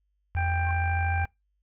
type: click train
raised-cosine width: 0.5 ms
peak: -29 dBFS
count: 49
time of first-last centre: 0.35-1.254 s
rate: 53.1 Hz
type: tone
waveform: sine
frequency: 85.6 Hz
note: F2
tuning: 34 cents flat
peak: -25 dBFS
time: 0.35-1.25 s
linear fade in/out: 0 ms
type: harmonic tone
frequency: 790 Hz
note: G5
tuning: 13 cents sharp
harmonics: 1 / 2 / 3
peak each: -30 / -33 / -35 dBFS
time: 0.36-1.26 s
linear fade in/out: 20 ms
type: tone with exponential growth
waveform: sine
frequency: 1075 Hz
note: C6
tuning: 47 cents sharp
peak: -34 dBFS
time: 0.59-0.71 s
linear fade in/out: 0 ms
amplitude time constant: 25 ms
effects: noise-tail reverb RT60 0.2 s tail -25 dB re dry + added 50 Hz sine -70 dBFS peak until 1.62 s